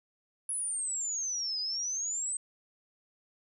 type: exponential two-way sweep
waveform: sine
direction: down then up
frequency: 10520 to 4928 to 8310 Hz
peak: -31 dBFS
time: 0.49-2.37 s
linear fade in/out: 2 ms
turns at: 1.6 s
effects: none